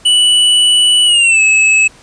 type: tone with pitch glide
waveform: square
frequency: 2960 to 2592 Hz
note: F#7 to E7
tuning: 0 to -30 cents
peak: -7 dBFS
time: 0.05-1.88 s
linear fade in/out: 10 ms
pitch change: -230 cents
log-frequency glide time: 1.05-1.41 s
effects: pink hiss -42 dBFS RMS until 2.02 s + resampled to 22050 Hz